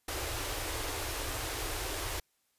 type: band-stop noise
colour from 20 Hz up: pink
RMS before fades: -36 dBFS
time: 0.08-2.2 s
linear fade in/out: 5 ms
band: 120 to 280 Hz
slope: 96 dB/octave
effects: white hiss -75 dBFS RMS until 2.58 s + resampled to 32000 Hz